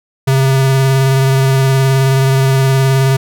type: tone with vibrato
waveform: square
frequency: 134 Hz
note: C3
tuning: 42 cents sharp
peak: -9 dBFS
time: 0.27-3.17 s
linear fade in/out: 10 ms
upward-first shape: sine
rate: 19 Hz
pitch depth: 19 cents each way
effects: none